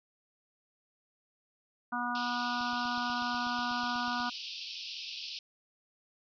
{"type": "harmonic tone", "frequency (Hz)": 243.1, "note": "B3", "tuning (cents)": -27, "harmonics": [1, 3, 4, 5, 6], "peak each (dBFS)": [-38, -39, -37, -37, -37], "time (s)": [1.92, 4.3], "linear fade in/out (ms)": 10}
{"type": "band-pass noise", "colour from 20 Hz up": "white", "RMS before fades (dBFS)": -42, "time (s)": [2.15, 5.39], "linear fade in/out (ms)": 2, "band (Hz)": [2500, 5400], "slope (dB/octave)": 96}
{"type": "click train", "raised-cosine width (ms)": 3, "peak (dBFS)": -40, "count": 14, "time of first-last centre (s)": [2.61, 4.203], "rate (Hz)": 8.16}
{"effects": []}